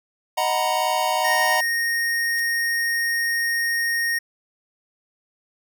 square chord, B major seventh, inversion first, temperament equal with one note detuned, 622.3 / 740 / 932.3 / 994.6 Hz, D#5 / F#5 / A#5 / B5, 0 / 0 / 0 / +12 cents, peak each -27 / -25 / -25 / -28 dBFS, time 0.37-1.61 s, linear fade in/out 10 ms
square tone, 1857 Hz, A#6, 7 cents flat, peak -21 dBFS, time 1.24-4.19 s, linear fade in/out 10 ms
blue noise with exponential growth, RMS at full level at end -32 dBFS, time 2.31-2.4 s, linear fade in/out 5 ms, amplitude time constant 18 ms
effects none

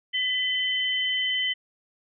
sine tone pair together, 2002 / 3061 Hz, B6 / G7, +23 / -42 cents, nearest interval perfect fifth, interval 735 cents, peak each -27 / -25 dBFS, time 0.13-1.54 s, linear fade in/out 20 ms, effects none

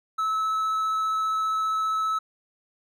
triangle tone with vibrato, 1300 Hz, E6, 24 cents flat, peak -21 dBFS, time 0.18-2.19 s, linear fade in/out 10 ms, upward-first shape sine, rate 15 Hz, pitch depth 8 cents each way, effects none

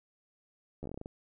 slowing click train, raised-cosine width 2 ms, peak -28 dBFS, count 10, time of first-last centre 0.83-1.059 s, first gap 12 ms, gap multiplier 1.18, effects none

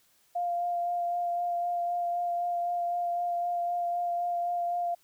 sine tone with vibrato, 698.5 Hz, F5, in tune, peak -27 dBFS, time 0.35-4.95 s, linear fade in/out 10 ms, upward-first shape sine, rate 3.9 Hz, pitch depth 13 cents each way, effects white hiss -66 dBFS RMS until 5.03 s

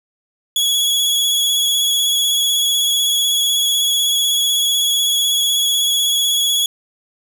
sawtooth tone with vibrato, 3358 Hz, G#7, 18 cents sharp, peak -11 dBFS, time 0.56-6.66 s, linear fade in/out 2 ms, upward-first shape triangle, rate 16 Hz, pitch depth 27 cents each way, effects none

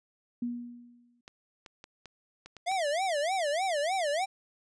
sine tone with exponential decay, 240.5 Hz, B3, 46 cents flat, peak -28 dBFS, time 0.42-1.21 s, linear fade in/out 5 ms, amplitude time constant 170 ms
clicks, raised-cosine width 0.2 ms, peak -29 dBFS, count 7, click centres 1.279 / 1.662 / 1.841 / 2.057 / 2.46 / 2.567 / 2.716 s
square tone with vibrato, 667 Hz, E5, 20 cents sharp, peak -28 dBFS, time 2.66-4.26 s, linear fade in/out 20 ms, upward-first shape sine, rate 3.3 Hz, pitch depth 270 cents each way
effects resampled to 22050 Hz

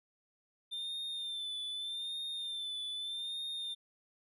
triangle tone with vibrato, 3576 Hz, A7, 27 cents sharp, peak -36 dBFS, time 0.71-3.75 s, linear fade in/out 20 ms, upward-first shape sine, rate 0.82 Hz, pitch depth 50 cents each way, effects none

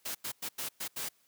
white noise bursts at uneven times, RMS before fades -37 dBFS, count 6, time 0.05-0.15 / 0.24-0.32 / 0.42-0.49 / 0.58-0.69 / 0.8-0.88 / 0.96-1.09 s, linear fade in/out 10 ms, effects white hiss -69 dBFS RMS until 1.27 s + high-pass 100 Hz 12 dB/octave

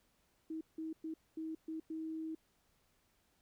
sine tone bursts at uneven times, 319.1 Hz, D#4, 44 cents sharp, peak -39 dBFS, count 6, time 0.5-0.61 / 0.78-0.93 / 1.04-1.14 / 1.37-1.55 / 1.68-1.8 / 1.9-2.35 s, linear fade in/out 5 ms, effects pink hiss -75 dBFS RMS until 3.41 s

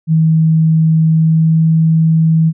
sine tone with pitch glide, 160 to 161.21 Hz, D#3 to E3, +49 to -38 cents, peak -7 dBFS, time 0.07-2.53 s, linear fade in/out 50 ms, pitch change +13 cents, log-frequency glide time 1.07-1.63 s, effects none

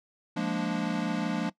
square chord, Bb dominant seventh, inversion second, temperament equal, 174.61 / 207.7 / 233.1 / 293.7 Hz, F3 / Ab3 / Bb3 / D4, 0 / 0 / 0 / 0 cents, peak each -34 dBFS, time 0.36-1.5 s, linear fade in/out 10 ms, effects noise-tail reverb RT60 0.1 s tail -19 dB re dry + low-pass 5000 Hz 12 dB/octave

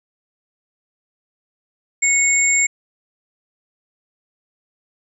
sine tone pair together, 2199 / 7382 Hz, C#7 / A#8, -14 / -18 cents, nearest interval octave + major sixth, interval 2096 cents, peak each -16 dBFS, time 2.02-2.67 s, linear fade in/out 10 ms, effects none

